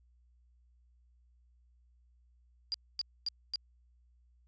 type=tone bursts; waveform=sine; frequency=4800 Hz; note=D8; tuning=37 cents sharp; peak=-31 dBFS; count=4; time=2.72-3.558 s; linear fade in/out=0 ms; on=22 ms; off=250 ms; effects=added 60 Hz sine -63 dBFS peak until 4.47 s + resampled to 16000 Hz